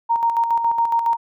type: tone with tremolo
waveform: sine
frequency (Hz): 928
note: A#5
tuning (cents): -8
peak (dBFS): -14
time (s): 0.09-1.17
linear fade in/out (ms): 20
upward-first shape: square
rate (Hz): 7.2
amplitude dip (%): 50
effects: none